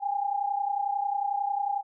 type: tone pair together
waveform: sine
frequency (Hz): 801 / 832.1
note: G5 / G#5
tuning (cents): +37 / +3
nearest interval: minor second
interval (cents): 66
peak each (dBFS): -27 / -31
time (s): 0-1.83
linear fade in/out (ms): 50
effects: none